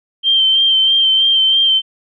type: tone with vibrato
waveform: sine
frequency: 3136 Hz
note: G7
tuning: in tune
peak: -9 dBFS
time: 0.23-1.82 s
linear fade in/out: 50 ms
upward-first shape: sine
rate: 3.1 Hz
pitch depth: 24 cents each way
effects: none